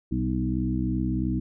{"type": "harmonic tone with a mistuned harmonic", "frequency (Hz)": 63, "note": "B1", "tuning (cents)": 35, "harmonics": [1, 2, 3, 4, 5], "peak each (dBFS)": [-30, -30, -30, -30, -30], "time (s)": [0.11, 1.4], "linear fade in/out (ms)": 10, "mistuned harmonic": 3, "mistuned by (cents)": 40, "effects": []}